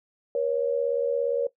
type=tone pair together; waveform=sine; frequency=478.7 / 556 Hz; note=A#4 / C#5; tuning=+46 / +5 cents; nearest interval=minor third; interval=259 cents; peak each=-25 dBFS; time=0.35-1.47 s; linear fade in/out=2 ms; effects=noise-tail reverb RT60 0.1 s tail -17 dB re dry